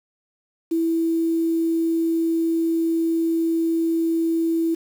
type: tone with quantisation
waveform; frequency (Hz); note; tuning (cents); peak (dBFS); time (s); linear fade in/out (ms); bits
sine; 329.6; E4; 0; -18; 0.71-4.75; 10; 7
effects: none